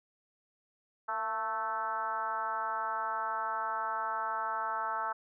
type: tone with frequency modulation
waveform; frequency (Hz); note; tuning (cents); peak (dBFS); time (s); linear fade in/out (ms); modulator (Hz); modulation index
sine; 1102; C#6; -11; -31; 1.08-5.13; 10; 215; 1.7
effects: none